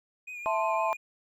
triangle tone with vibrato, 2453 Hz, D#7, 25 cents flat, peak -36 dBFS, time 0.27-0.97 s, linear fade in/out 10 ms, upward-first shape triangle, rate 5.8 Hz, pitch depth 48 cents each way
sine chord, A minor, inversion second, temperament equal, 659.3 / 880 / 1046.5 Hz, E5 / A5 / C6, 0 / 0 / 0 cents, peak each -29 dBFS, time 0.46-0.93 s, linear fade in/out 0 ms
effects tanh soft clip ceiling -15 dBFS

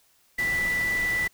sine tone in noise, 1975.5 Hz, B6, in tune, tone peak -23 dBFS, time 0.38-1.28 s, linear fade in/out 10 ms, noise pink, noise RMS -36 dBFS, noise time 0.38-1.28 s, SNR +10 dB, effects white hiss -63 dBFS RMS until 1.33 s

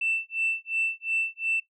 sine tone with tremolo, 2669 Hz, E7, 21 cents sharp, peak -21 dBFS, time 0.01-1.6 s, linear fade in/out 5 ms, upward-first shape sine, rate 2.8 Hz, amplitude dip 100%, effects noise-tail reverb RT60 0.1 s tail -17 dB re dry + tanh soft clip ceiling -18 dBFS

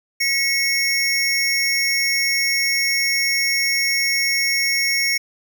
square tone cluster, 1927 / 2192 / 5520 Hz, B6 / C#7 / F8, -43 / -20 / -21 cents, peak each -29 / -20 / -22 dBFS, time 0.2-5.18 s, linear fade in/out 10 ms, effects none

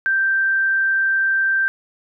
sine tone, 1568 Hz, G6, in tune, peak -15 dBFS, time 0.06-1.68 s, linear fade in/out 0 ms, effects none

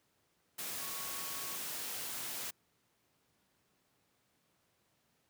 sine tone in noise, 1108.7 Hz, C#6, in tune, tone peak -50 dBFS, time 0.79-1.56 s, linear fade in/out 10 ms, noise white, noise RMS -41 dBFS, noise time 0.58-2.51 s, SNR -12 dB, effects pink hiss -75 dBFS RMS until 5.29 s + high-pass 100 Hz 12 dB/octave

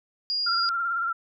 sine tone, 4845 Hz, D#8, 47 cents flat, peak -24 dBFS, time 0.3-0.69 s, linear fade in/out 0 ms
sine tone with vibrato, 1372 Hz, F6, 31 cents flat, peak -24 dBFS, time 0.46-1.13 s, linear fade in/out 10 ms, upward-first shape sine, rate 18 Hz, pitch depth 44 cents each way
effects none

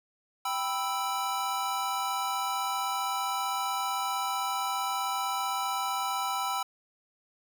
square chord, E minor, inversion first, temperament equal, 784 / 987.8 / 1318.5 Hz, G5 / B5 / E6, 0 / 0 / 0 cents, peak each -34 dBFS, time 0.45-6.63 s, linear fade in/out 5 ms, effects none

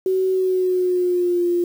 sine tone with pitch glide, 376.2 to 349 Hz, F#4 to F4, +29 to -1 cents, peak -16 dBFS, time 0.06-1.64 s, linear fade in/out 2 ms, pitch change -130 cents, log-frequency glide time 0.32-1.48 s, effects 7-bit

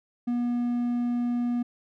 triangle tone, 241.3 Hz, B3, 40 cents flat, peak -22 dBFS, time 0.27-1.63 s, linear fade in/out 10 ms, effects none

